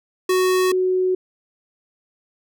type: tone pair in turn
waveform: square / sine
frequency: 370 / 370 Hz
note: F#4 / F#4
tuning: 0 / 0 cents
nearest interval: unison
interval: 0 cents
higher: neither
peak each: -16 dBFS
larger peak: neither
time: 0.29-0.72 / 0.72-1.15 s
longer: neither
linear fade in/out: 5 ms
effects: none